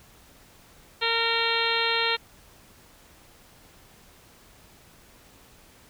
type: harmonic tone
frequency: 459.8 Hz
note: A#4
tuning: 24 cents flat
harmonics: 1 / 2 / 3 / 4 / 5 / 6 / 7 / 8 / 9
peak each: -31 / -31 / -31 / -31 / -31 / -31 / -31 / -31 / -31 dBFS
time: 1.01-2.17 s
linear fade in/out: 20 ms
effects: pink hiss -54 dBFS RMS until 5.89 s